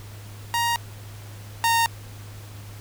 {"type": "tone pair in turn", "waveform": "sawtooth", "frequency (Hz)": [938, 922.4], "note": ["A#5", "A#5"], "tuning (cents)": [11, -19], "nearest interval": "unison", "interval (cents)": 30, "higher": "first", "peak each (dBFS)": [-17, -14], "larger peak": "second", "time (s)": [[0.54, 0.76], [1.64, 1.86]], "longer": "neither", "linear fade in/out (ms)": 0, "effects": ["added 103 Hz sine -38 dBFS peak until 2.8 s", "pink hiss -46 dBFS RMS until 2.8 s"]}